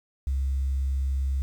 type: tone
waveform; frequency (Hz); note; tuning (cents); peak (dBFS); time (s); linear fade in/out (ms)
sine; 67.5; C#2; -45; -22; 0.27-1.42; 0
effects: tanh soft clip ceiling -20 dBFS + 9-bit